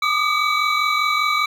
triangle tone cluster, 1186 / 1231 / 2281 / 3952 Hz, D6 / D#6 / C#7 / B7, +17 / -19 / +49 / 0 cents, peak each -20 / -20 / -20 / -24 dBFS, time 0.02-1.46 s, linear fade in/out 5 ms, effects none

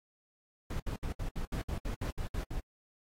brown noise bursts, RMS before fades -35 dBFS, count 12, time 0.7-2.602 s, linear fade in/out 5 ms, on 98 ms, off 66 ms, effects AAC 48 kbps

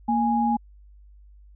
sine tone pair together, 232.6 / 829 Hz, A#3 / G#5, -4 / -3 cents, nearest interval octave + minor seventh, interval 2201 cents, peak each -22 dBFS, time 0.08-0.57 s, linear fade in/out 10 ms, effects added 50 Hz sine -47 dBFS peak until 1.55 s

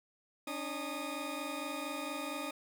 20% pulse tone cluster, 278 / 302.3 / 1234 Hz, C#4 / D#4 / D#6, +5 / -50 / -15 cents, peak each -37 / -37 / -37 dBFS, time 0.47-2.51 s, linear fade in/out 5 ms, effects none

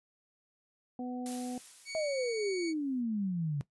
harmonic tone, 248.9 Hz, B3, 14 cents sharp, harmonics 1 / 2 / 3, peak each -36 / -45 / -44 dBFS, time 0.99-1.58 s, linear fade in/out 2 ms
blue noise with exponential decay, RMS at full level -40 dBFS, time 1.26-3.01 s, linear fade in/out 0 ms, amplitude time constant 380 ms
20% pulse tone, 2241 Hz, C#7, 18 cents sharp, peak -34 dBFS, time 1.85-2.74 s, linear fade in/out 50 ms
sine exponential sweep, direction down, 650 to 138.6 Hz, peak -30 dBFS, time 1.95-3.61 s, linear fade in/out 0 ms
effects noise-tail reverb RT60 0.1 s tail -17 dB re dry + resampled to 24000 Hz

